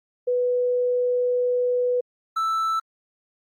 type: tone pair in turn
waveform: sine / triangle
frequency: 493.9 / 1321.1 Hz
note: B4 / E6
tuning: 0 / +3 cents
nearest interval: octave + perfect fourth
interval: 1703 cents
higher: second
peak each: -19 dBFS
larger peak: neither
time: 0.27-2.01 / 2.36-2.8 s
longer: first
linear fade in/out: 10 ms
effects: Opus 32 kbps